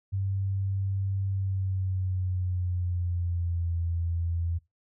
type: tone with pitch glide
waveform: sine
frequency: 97.2 to 84.62 Hz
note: G2 to E2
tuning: -14 to +46 cents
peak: -26 dBFS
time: 0.12-4.59 s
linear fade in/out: 20 ms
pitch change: -240 cents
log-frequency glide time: 1.28-3.75 s
effects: noise-tail reverb RT60 0.2 s tail -20 dB re dry